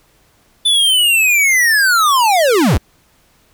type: linear sweep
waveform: square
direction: down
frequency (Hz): 3520 to 42.99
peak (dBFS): -10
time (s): 0.65-2.78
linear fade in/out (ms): 10
effects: pink hiss -54 dBFS RMS until 3.53 s